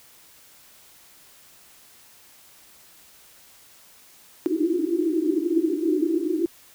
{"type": "band-pass noise", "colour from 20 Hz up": "pink", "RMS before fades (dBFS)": -23, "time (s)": [4.46, 6.46], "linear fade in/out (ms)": 0, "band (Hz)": [310, 360], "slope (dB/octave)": 96, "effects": ["white hiss -52 dBFS RMS until 6.74 s"]}